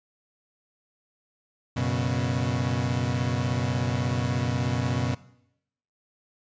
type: chord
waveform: 30% pulse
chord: F# suspended fourth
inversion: none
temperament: equal with one note detuned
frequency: 92.5 / 122.12 / 138.59 Hz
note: F#2 / B2 / C#3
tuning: 0 / -19 / 0 cents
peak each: -28 / -24 / -28 dBFS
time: 1.76-5.15 s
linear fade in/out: 10 ms
effects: noise-tail reverb RT60 0.8 s tail -19 dB re dry + resampled to 16000 Hz